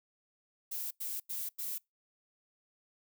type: noise bursts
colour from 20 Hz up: violet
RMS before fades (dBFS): -38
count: 4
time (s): 0.71-1.783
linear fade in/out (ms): 10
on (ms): 200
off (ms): 91
effects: noise-tail reverb RT60 0.2 s tail -26 dB re dry